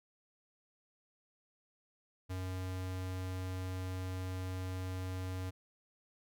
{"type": "tone", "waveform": "square", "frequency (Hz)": 92.7, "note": "F#2", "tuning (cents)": 4, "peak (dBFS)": -38, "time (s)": [2.29, 5.51], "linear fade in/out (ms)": 20, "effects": []}